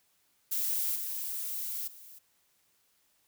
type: noise with level steps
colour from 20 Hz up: violet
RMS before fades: -31 / -36 / -51 dBFS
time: 0.51-2.19 s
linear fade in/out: 10 ms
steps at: 0.95 / 1.87 s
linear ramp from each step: 10 ms
effects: white hiss -71 dBFS RMS until 3.27 s